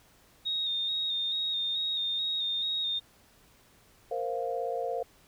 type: tone with vibrato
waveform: sine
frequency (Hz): 3706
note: A#7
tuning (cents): -11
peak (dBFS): -28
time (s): 0.45-3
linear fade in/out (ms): 20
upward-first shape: square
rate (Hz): 2.3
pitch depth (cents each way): 27
type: chord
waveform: sine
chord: Bb suspended second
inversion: none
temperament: equal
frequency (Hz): 466.2 / 523.3 / 698.5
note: Bb4 / C5 / F5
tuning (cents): 0 / 0 / 0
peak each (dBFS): -34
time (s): 4.11-5.03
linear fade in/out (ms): 5
effects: pink hiss -61 dBFS RMS until 5.27 s